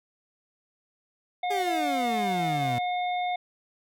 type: harmonic tone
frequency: 720 Hz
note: F#5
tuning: 47 cents flat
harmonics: 1 / 3 / 5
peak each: -26 / -36 / -40 dBFS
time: 1.43-3.36 s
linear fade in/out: 5 ms
type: exponential sweep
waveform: 30% pulse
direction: down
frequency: 415.3 to 118.5 Hz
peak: -26 dBFS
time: 1.5-2.79 s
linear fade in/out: 10 ms
effects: none